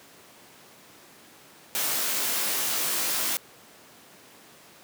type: noise with comb filter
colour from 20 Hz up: white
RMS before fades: -27 dBFS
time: 1.75-3.37 s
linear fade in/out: 0 ms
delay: 19 ms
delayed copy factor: +0.7
effects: pink hiss -51 dBFS RMS until 4.83 s + high-pass 200 Hz 12 dB/octave